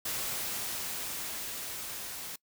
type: noise with level ramp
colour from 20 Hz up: white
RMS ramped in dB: -34 to -41 dBFS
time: 0.05-2.36 s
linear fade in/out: 5 ms
effects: noise-tail reverb RT60 0.1 s tail -23 dB re dry